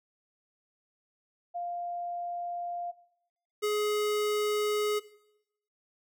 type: tone pair in turn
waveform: sine / square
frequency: 699 / 420 Hz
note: F5 / G#4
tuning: +1 / +19 cents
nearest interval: major sixth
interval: 882 cents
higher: first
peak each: -32 / -27 dBFS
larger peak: second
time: 1.54-2.92 / 3.62-5 s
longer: neither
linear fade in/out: 20 ms
effects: noise-tail reverb RT60 0.8 s tail -18 dB re dry